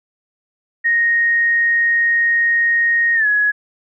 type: tone with pitch glide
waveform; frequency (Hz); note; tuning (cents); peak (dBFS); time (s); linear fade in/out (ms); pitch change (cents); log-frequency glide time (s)
sine; 1865 to 1680.8; A#6 to G#6; 0 to +20; -12; 0.84-3.52; 20; -180; 3.15-3.27
effects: none